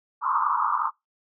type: band-pass noise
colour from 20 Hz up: white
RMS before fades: -24 dBFS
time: 0.21-0.91 s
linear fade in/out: 50 ms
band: 910 to 1300 Hz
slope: 96 dB/octave
effects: noise-tail reverb RT60 0.2 s tail -25 dB re dry